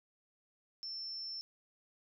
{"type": "tone", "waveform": "sine", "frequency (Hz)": 5360, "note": "E8", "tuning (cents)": 28, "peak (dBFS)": -40, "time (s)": [0.83, 1.41], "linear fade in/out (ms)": 0, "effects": []}